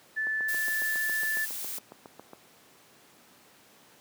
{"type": "tone", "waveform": "sine", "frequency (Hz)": 1749, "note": "A6", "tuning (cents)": -11, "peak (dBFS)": -27, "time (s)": [0.16, 1.46], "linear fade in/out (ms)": 20}
{"type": "click train", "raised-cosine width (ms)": 1, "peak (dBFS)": -29, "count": 16, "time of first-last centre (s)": [0.27, 2.333], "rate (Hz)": 7.27}
{"type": "noise", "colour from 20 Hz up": "blue", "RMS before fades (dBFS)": -36, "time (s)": [0.48, 1.79], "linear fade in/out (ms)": 10}
{"effects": ["pink hiss -57 dBFS RMS until 4 s", "high-pass 200 Hz 12 dB/octave"]}